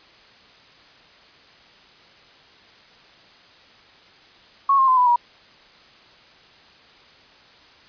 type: tone with pitch steps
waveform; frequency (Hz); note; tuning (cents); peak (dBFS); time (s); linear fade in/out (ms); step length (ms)
sine; 1102 / 1064.5 / 1028.2 / 993.2 / 959.3; C#6 / C6 / C6 / B5 / A#5; -11 / +30 / -31 / +9 / +49; -13; 4.69-5.16; 5; 94
effects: white hiss -50 dBFS RMS until 7.88 s + resampled to 11025 Hz